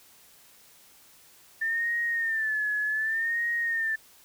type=tone with vibrato; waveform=sine; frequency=1785 Hz; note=A6; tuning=24 cents sharp; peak=-25 dBFS; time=1.61-3.96 s; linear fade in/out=10 ms; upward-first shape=sine; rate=0.66 Hz; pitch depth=87 cents each way; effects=white hiss -56 dBFS RMS until 4.24 s